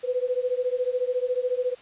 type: beating tone pair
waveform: sine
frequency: 493.9 / 507.9 Hz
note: B4 / B4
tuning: 0 / +48 cents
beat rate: 14 Hz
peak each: -26 / -26 dBFS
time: 0.03-1.75 s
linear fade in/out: 20 ms
effects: white hiss -50 dBFS RMS until 1.81 s + resampled to 8000 Hz